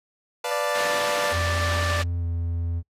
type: chord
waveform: sawtooth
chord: B half-diminished seventh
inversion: none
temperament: equal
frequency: 493.9 / 587.3 / 698.5 / 880 Hz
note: B4 / D5 / F5 / A5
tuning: 0 / 0 / 0 / 0 cents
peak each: -26 / -28 / -29 / -28 dBFS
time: 0.44-1.33 s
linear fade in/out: 5 ms
type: harmonic tone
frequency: 587.3 Hz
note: D5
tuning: in tune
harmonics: 1 / 2 / 3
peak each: -30 / -30 / -30 dBFS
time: 0.51-2.02 s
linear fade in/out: 5 ms
type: band-pass noise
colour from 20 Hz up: white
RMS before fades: -31 dBFS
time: 0.74-2.04 s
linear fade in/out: 20 ms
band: 150 to 3900 Hz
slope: 12 dB/octave
type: tone with pitch glide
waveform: triangle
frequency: 86.3 to 84.77 Hz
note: F2 to E2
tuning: -20 to +49 cents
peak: -22 dBFS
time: 1.31-2.83 s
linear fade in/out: 50 ms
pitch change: -31 cents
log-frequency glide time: 2.19-2.24 s
effects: noise-tail reverb RT60 0.1 s tail -25 dB re dry + resampled to 32000 Hz